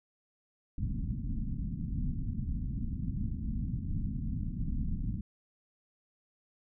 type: low-pass noise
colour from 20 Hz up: pink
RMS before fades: -34 dBFS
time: 0.78-5.21 s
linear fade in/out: 5 ms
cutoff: 250 Hz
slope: 48 dB/octave
effects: none